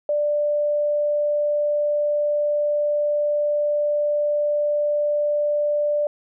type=tone; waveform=sine; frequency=590 Hz; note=D5; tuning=8 cents sharp; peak=-18 dBFS; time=0.09-6.07 s; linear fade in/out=2 ms; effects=none

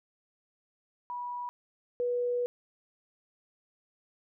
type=tone pair in turn; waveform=sine; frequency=975 / 487.5 Hz; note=B5 / B4; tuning=-23 / -23 cents; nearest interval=octave; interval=1200 cents; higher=first; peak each=-34 / -27 dBFS; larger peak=second; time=1.1-1.49 / 2-2.46 s; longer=second; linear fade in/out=0 ms; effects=none

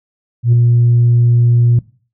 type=tone with ADSR envelope; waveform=sine; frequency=119.4 Hz; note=A#2; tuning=42 cents sharp; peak=-3 dBFS; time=0.43-1.79 s; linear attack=97 ms; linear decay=5 ms; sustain=-3 dB; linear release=3 ms; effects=noise-tail reverb RT60 0.4 s tail -20 dB re dry + tanh soft clip ceiling -4 dBFS

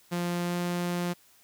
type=tone with pitch glide; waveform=sawtooth; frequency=174.61 to 175.62 Hz; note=F3 to F3; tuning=0 to +10 cents; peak=-24 dBFS; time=0.11-1.14 s; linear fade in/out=20 ms; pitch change=+10 cents; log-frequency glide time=0.43-0.55 s; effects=white hiss -60 dBFS RMS until 1.43 s

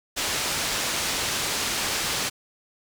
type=low-pass noise; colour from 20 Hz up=white; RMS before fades=-27 dBFS; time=0.16-2.3 s; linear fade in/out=20 ms; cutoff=6700 Hz; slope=12 dB/octave; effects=none

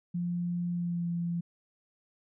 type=tone with pitch glide; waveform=sine; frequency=174.61 to 171.41 Hz; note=F3 to F3; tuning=0 to -32 cents; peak=-29 dBFS; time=0.14-1.41 s; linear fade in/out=10 ms; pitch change=-32 cents; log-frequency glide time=0.71-1.08 s; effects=none

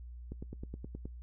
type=click train; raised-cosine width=3 ms; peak=-29 dBFS; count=8; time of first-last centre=0.32-1.055 s; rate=9.52 Hz; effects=noise-tail reverb RT60 0.1 s tail -20 dB re dry + added 60 Hz sine -44 dBFS peak until 1.22 s

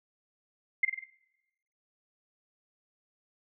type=tone with echo; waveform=sine; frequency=2096 Hz; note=C7; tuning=2 cents sharp; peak=-20 dBFS; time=0.83-0.85 s; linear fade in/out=5 ms; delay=48 ms; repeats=4; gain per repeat=-5 dB; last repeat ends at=1.042 s; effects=noise-tail reverb RT60 0.9 s tail -18 dB re dry

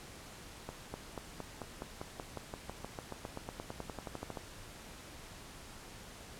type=accelerating click train; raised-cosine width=1 ms; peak=-26 dBFS; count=27; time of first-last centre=0.69-4.372 s; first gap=250 ms; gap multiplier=0.95; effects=pink hiss -51 dBFS RMS until 6.39 s + low-pass 11000 Hz 12 dB/octave

